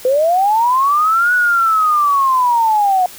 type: linear two-way sweep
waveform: sine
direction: up then down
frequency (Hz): 493.9 to 1480 to 717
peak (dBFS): -10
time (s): 0.05-3.06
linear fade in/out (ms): 2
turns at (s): 1.34
effects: white hiss -36 dBFS RMS until 3.18 s